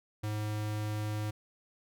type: tone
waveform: square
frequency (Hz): 106.2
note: G#2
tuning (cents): +39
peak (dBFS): -33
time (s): 0.23-1.31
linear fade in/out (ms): 10
effects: none